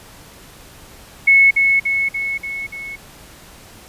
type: tone with echo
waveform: sine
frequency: 2196 Hz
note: C#7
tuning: 17 cents flat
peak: -7 dBFS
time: 1.27-1.51 s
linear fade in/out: 10 ms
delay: 290 ms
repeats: 5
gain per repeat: -4 dB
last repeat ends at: 2.96 s
effects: pink hiss -42 dBFS RMS until 3.88 s + resampled to 32000 Hz